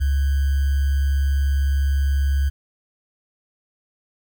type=tone with sample-and-hold; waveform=sine; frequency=69.3 Hz; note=C#2; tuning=in tune; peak=-16 dBFS; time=0-2.5 s; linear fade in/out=20 ms; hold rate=1575 Hz; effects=none